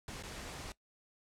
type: noise with dropouts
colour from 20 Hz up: pink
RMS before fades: -45 dBFS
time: 0.08-0.72 s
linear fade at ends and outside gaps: 1 ms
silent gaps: 0.225-0.235 s
effects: noise-tail reverb RT60 0.1 s tail -19 dB re dry + low-pass 9000 Hz 12 dB/octave